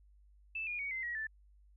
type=tone with pitch steps; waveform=sine; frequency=2637 / 2432 / 2243 / 2069 / 1908.2 / 1760 Hz; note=E7 / D#7 / C#7 / C7 / A#6 / A6; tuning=0 / -40 / +20 / -20 / +40 / 0 cents; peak=-36 dBFS; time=0.55-1.27 s; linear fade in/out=5 ms; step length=120 ms; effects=added 50 Hz sine -60 dBFS peak until 1.76 s